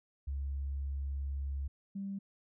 sine tone pair in turn, 69.3 / 196.86 Hz, C#2 / G3, 0 / +8 cents, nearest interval octave + tritone, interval 1808 cents, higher second, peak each -33 / -36 dBFS, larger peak first, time 0.27-1.68 / 1.95-2.19 s, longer first, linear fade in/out 10 ms, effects tanh soft clip ceiling -29 dBFS

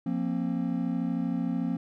triangle chord, F suspended fourth, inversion none, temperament equal with one note detuned, 174.61 / 233.1 / 266.4 Hz, F3 / Bb3 / C4, 0 / 0 / +31 cents, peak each -29 dBFS, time 0.06-1.77 s, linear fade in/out 5 ms, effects none

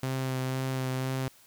sawtooth tone with vibrato, 130.81 Hz, C3, in tune, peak -25 dBFS, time 0.03-1.28 s, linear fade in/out 2 ms, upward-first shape sine, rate 2 Hz, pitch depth 15 cents each way, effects white hiss -58 dBFS RMS until 1.46 s

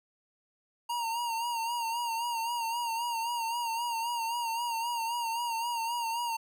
square tone with vibrato, 932.3 Hz, A#5, in tune, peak -31 dBFS, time 0.89-6.37 s, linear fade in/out 10 ms, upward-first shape sine, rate 3.8 Hz, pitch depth 54 cents each way, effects none

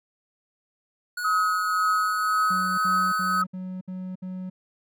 square tone with pitch glide, 1459 to 1498.3 Hz, F#6 to F#6, -25 to +21 cents, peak -29 dBFS, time 1.17-3.42 s, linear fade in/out 5 ms, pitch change +46 cents, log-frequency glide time 1.77-2.86 s
sine tone with tremolo, 1274 Hz, D#6, 41 cents sharp, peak -19 dBFS, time 1.24-3.44 s, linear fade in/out 10 ms, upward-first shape triangle, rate 1.9 Hz, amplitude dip 50%
triangle tone bursts, 185 Hz, F#3, in tune, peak -29 dBFS, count 6, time 2.5-4.5 s, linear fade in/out 10 ms, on 280 ms, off 64 ms
effects none

